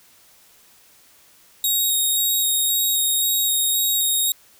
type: tone with vibrato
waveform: 5% pulse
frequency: 3761 Hz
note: A#7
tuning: 15 cents sharp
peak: -11 dBFS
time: 1.64-4.32 s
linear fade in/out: 2 ms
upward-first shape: square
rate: 1.9 Hz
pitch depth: 9 cents each way
effects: white hiss -53 dBFS RMS until 4.59 s